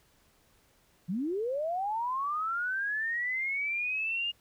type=linear sweep; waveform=sine; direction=up; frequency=159.9 to 2853 Hz; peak=-29 dBFS; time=1.08-4.32 s; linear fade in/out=20 ms; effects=pink hiss -66 dBFS RMS until 4.4 s